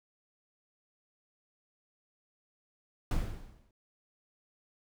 brown noise with exponential decay, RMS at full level -27 dBFS, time 3.11-3.71 s, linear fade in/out 2 ms, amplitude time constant 130 ms, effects none

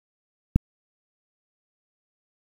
click, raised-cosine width 5 ms, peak -4 dBFS, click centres 0.56 s, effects 7-bit

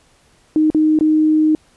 sine tone with dropouts, 310 Hz, D#4, 6 cents flat, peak -10 dBFS, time 0.56-1.55 s, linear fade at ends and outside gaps 1 ms, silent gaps 0.702-0.747 / 0.989-1.009 s, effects pink hiss -54 dBFS RMS until 1.76 s + resampled to 24000 Hz

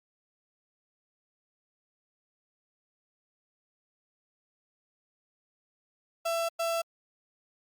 35% pulse tone bursts at uneven times, 668 Hz, E5, 23 cents sharp, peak -26 dBFS, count 2, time 6.25-6.49 / 6.59-6.82 s, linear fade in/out 10 ms, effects Opus 48 kbps

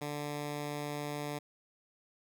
10% pulse tone, 146.83 Hz, D3, in tune, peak -28 dBFS, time 0.01-1.39 s, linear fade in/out 10 ms, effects none

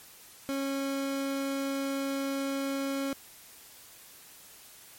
30% pulse tone, 274.2 Hz, C#4, 19 cents flat, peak -27 dBFS, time 0.49-3.13 s, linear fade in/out 0 ms, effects white hiss -52 dBFS RMS until 4.98 s + MP3 64 kbps

